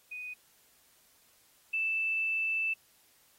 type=tone pair in turn; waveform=sine; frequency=2489 / 2644 Hz; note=D#7 / E7; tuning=0 / +5 cents; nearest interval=minor second; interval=105 cents; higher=second; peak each=-38 / -28 dBFS; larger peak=second; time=0.11-0.34 / 1.73-2.74 s; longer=second; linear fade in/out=10 ms; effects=white hiss -65 dBFS RMS until 3.38 s + AAC 48 kbps